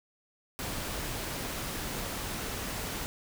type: noise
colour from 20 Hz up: pink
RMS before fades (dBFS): -36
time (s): 0.59-3.06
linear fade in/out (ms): 0
effects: none